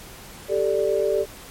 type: chord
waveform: sine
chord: G suspended second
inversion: none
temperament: equal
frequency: 392 / 440 / 587.3 Hz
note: G4 / A4 / D5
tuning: 0 / 0 / 0 cents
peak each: -23 dBFS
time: 0.48-1.26 s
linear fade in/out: 50 ms
effects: pink hiss -42 dBFS RMS until 1.5 s + MP3 64 kbps